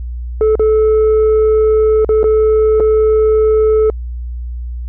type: tone with dropouts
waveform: sine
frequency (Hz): 434.2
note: A4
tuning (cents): -23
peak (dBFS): -5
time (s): 0.41-3.9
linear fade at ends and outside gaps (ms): 1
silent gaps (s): 0.554-0.595 / 2.047-2.091 / 2.231-2.241 / 2.799-2.804
effects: tanh soft clip ceiling -7 dBFS + added 60 Hz sine -20 dBFS peak until 4.88 s